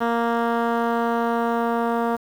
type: tone with low-pass filter sweep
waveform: 10% pulse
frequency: 233.1 Hz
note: A#3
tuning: in tune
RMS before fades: -22 dBFS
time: 0-2.17 s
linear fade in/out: 20 ms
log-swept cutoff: 1700 to 1100 Hz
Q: 0.76
effects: 7-bit